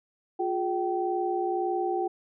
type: tone cluster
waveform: sine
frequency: 355.8 / 417.6 / 772 Hz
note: F4 / G#4 / G5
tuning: +32 / +10 / -27 cents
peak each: -28 / -34 / -29 dBFS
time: 0.39-2.08 s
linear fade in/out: 10 ms
effects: none